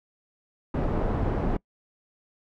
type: low-pass noise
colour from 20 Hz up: pink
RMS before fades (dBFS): -26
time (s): 0.74-1.57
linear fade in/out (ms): 5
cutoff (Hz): 760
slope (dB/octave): 12
effects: noise-tail reverb RT60 0.1 s tail -25 dB re dry